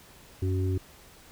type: harmonic tone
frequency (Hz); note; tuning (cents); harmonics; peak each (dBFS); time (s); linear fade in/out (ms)
93.4; F#2; +17; 1 / 3 / 4; -25 / -35 / -34; 0.42-0.78; 5
effects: pink hiss -53 dBFS RMS until 1.31 s